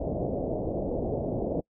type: low-pass noise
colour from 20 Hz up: white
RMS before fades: -30 dBFS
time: 0-1.61 s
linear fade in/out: 10 ms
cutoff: 660 Hz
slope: 48 dB/octave
effects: noise-tail reverb RT60 0.1 s tail -26 dB re dry